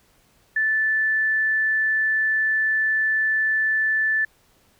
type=tone; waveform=sine; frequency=1754 Hz; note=A6; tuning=6 cents flat; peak=-18 dBFS; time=0.56-4.25 s; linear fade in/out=5 ms; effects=pink hiss -60 dBFS RMS until 4.79 s